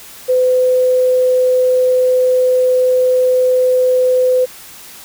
sine tone, 507 Hz, B4, 45 cents sharp, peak -9 dBFS, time 0.28-4.46 s, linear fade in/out 20 ms, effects white hiss -36 dBFS RMS until 5.04 s

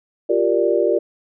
sine chord, G minor seventh, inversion third, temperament equal, 349.2 / 392 / 466.2 / 587.3 Hz, F4 / G4 / Bb4 / D5, 0 / 0 / 0 / 0 cents, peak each -20 dBFS, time 0.29-0.99 s, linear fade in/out 10 ms, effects none

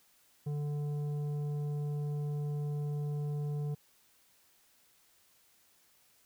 sine tone with tanh clipping, 146.83 Hz, D3, in tune, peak -34 dBFS, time 0.46-3.75 s, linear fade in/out 10 ms, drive 9 dB, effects white hiss -67 dBFS RMS until 6.25 s

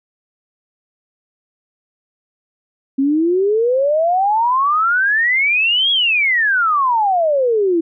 sine exponential two-way sweep, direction up then down, 264.7 to 3356 to 321.6 Hz, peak -12 dBFS, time 2.98-7.81 s, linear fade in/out 10 ms, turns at 5.91 s, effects none

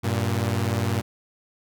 sawtooth tone pair together, 96.54 / 116.54 Hz, G2 / A#2, -26 / 0 cents, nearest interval minor third, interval 326 cents, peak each -21 dBFS, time 0.03-1.02 s, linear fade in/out 20 ms, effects none

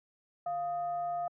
sine tone with frequency modulation, 698.5 Hz, F5, in tune, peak -31 dBFS, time 0.46-1.28 s, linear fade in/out 5 ms, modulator 550 Hz, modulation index 0.42, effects high-pass 300 Hz 12 dB/octave

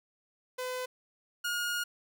sawtooth tone pair in turn, 506 / 1431.2 Hz, B4 / F6, +42 / +42 cents, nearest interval octave + tritone, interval 1800 cents, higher second, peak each -30 / -27 dBFS, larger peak second, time 0.58-0.86 / 1.44-1.84 s, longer second, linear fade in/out 10 ms, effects none

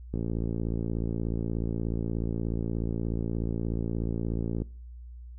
click train, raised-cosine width 3 ms, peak -18 dBFS, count 255, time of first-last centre 0.14-4.62 s, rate 56.7 Hz, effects noise-tail reverb RT60 0.4 s tail -22 dB re dry + added 60 Hz sine -41 dBFS peak until 5.38 s

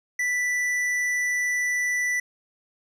sine tone with tanh clipping, 1975.5 Hz, B6, in tune, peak -24 dBFS, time 0.19-2.2 s, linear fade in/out 5 ms, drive 11 dB, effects none

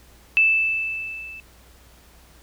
sine tone with level ramp, 2637 Hz, E7, in tune, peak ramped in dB -12 to -36 dBFS, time 0.37-1.4 s, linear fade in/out 0 ms, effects added 60 Hz sine -51 dBFS peak until 2.42 s + pink hiss -53 dBFS RMS until 2.42 s

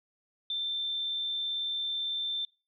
sine tone, 3561 Hz, A7, 20 cents sharp, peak -30 dBFS, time 0.5-2.45 s, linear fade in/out 2 ms, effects noise-tail reverb RT60 0.3 s tail -23 dB re dry

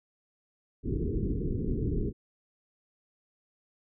pink low-pass noise, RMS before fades -30 dBFS, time 0.83-2.13 s, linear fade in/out 50 ms, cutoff 450 Hz, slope 96 dB/octave, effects none

